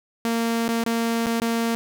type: tone with dropouts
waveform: sawtooth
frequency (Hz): 230.3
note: A#3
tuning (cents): -21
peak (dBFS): -17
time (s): 0.25-1.75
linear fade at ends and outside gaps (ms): 0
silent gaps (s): 0.681-0.689 / 0.838-0.863 / 1.26-1.268 / 1.4-1.418
effects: none